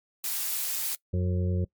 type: noise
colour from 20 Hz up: blue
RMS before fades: -30 dBFS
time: 0.24-0.95 s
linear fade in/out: 2 ms
type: harmonic tone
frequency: 90.4 Hz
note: F#2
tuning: 40 cents flat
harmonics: 1 / 2 / 4 / 5 / 6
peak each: -25 / -31 / -37 / -39 / -41 dBFS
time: 1.13-1.65 s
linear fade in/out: 10 ms
effects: noise-tail reverb RT60 0.1 s tail -22 dB re dry + MP3 96 kbps